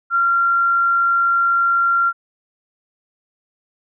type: tone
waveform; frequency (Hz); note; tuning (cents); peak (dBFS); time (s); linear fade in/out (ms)
sine; 1378; F6; -24; -13; 0.1-2.13; 50
effects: none